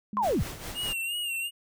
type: tone with exponential decay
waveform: sine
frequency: 207.7 Hz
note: G#3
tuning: in tune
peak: -32 dBFS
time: 0.13-0.52 s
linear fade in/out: 2 ms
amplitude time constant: 83 ms
type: linear sweep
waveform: sine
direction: down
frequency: 1089 to 33.77 Hz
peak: -23 dBFS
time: 0.17-0.43 s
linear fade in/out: 0 ms
type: noise with tremolo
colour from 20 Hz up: pink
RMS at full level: -37 dBFS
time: 0.22-0.94 s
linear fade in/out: 20 ms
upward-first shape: sine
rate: 4.9 Hz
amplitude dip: 60%
type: tone with vibrato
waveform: square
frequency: 2798 Hz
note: F7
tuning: 3 cents sharp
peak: -30 dBFS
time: 0.74-1.51 s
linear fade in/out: 50 ms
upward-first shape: sine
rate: 2.8 Hz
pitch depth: 66 cents each way
effects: none